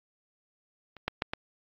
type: clicks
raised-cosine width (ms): 0.3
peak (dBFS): -30 / -12 / -12 / -15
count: 4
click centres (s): 0.967 / 1.08 / 1.221 / 1.335
effects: low-pass 5000 Hz 12 dB/octave + AAC 48 kbps